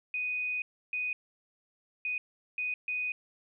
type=tone bursts at uneven times; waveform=sine; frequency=2489 Hz; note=D#7; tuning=in tune; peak=-30 dBFS; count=5; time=0.14-0.62 / 0.93-1.13 / 2.05-2.18 / 2.58-2.74 / 2.88-3.12 s; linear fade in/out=2 ms; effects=none